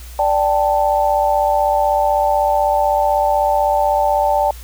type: chord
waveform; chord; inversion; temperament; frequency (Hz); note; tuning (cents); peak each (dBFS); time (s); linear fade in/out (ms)
sine; D suspended fourth; none; equal; 587.3 / 784 / 880; D5 / G5 / A5; 0 / 0 / 0; -17; 0.19-4.51; 2
effects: added 60 Hz sine -32 dBFS peak until 4.63 s + white hiss -41 dBFS RMS until 4.63 s